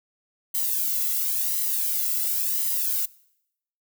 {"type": "noise with flanger", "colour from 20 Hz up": "violet", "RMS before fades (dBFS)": -25, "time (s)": [0.54, 3.06], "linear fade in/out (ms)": 10, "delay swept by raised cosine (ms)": [0.99, 1.5], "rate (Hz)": 0.95, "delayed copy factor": 0.75, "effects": ["noise-tail reverb RT60 0.8 s tail -23 dB re dry"]}